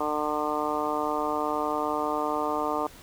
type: harmonic tone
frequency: 150.4 Hz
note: D3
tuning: 42 cents sharp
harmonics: 2 / 3 / 4 / 5 / 6 / 7 / 8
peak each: -33 / -33 / -33 / -33 / -33 / -33 / -33 dBFS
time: 0-2.87 s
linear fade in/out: 5 ms
effects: pink hiss -49 dBFS RMS until 3.02 s